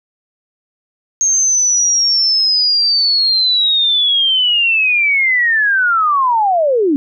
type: linear sweep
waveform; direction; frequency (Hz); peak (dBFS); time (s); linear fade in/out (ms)
sine; down; 6460 to 266.8; -10; 1.21-6.96; 0
effects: none